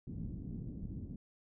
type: low-pass noise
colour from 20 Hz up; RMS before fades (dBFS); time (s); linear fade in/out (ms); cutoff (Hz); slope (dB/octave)
white; -43; 0.07-1.16; 5; 230; 24
effects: none